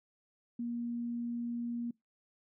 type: tone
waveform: sine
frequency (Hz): 237.1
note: A#3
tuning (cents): +30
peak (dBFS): -34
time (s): 0.59-1.91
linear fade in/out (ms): 5
effects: noise-tail reverb RT60 0.2 s tail -25 dB re dry